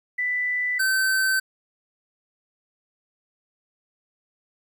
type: tone pair in turn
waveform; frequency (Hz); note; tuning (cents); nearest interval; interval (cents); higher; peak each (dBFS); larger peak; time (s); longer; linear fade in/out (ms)
sine / square; 1986 / 1540.2; B6 / G6; +9 / -31; major third; 440; first; -22 / -20; second; 0.18-0.79 / 0.79-1.4; neither; 10
effects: 10-bit